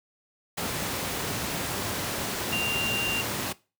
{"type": "tone in noise", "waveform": "sine", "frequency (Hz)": 2780, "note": "F7", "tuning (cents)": -9, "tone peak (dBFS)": -25, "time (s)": [2.52, 3.22], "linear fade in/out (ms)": 10, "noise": "pink", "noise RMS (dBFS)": -30, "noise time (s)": [0.57, 3.53], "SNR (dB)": 2, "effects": ["noise-tail reverb RT60 0.3 s tail -20 dB re dry", "high-pass 100 Hz 12 dB/octave"]}